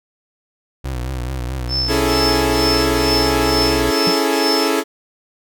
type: tone with vibrato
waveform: 30% pulse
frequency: 63.3 Hz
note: B1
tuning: 43 cents sharp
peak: -19 dBFS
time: 0.84-3.91 s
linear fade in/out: 10 ms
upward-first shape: triangle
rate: 4.6 Hz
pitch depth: 110 cents each way
type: tone with tremolo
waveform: sine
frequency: 5274 Hz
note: E8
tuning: in tune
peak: -16 dBFS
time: 1.68-4.73 s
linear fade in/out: 50 ms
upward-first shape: triangle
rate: 2.2 Hz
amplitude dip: 100%
type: chord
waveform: sawtooth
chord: A major seventh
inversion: first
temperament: equal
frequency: 277.2 / 329.6 / 415.3 / 440 Hz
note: C#4 / E4 / G#4 / A4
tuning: 0 / 0 / 0 / 0 cents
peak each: -17 dBFS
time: 1.87-4.84 s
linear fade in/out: 50 ms
type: tone with exponential decay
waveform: sine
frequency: 180 Hz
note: F#3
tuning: 47 cents flat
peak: -15 dBFS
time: 4.07-4.18 s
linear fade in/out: 2 ms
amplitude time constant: 22 ms
effects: none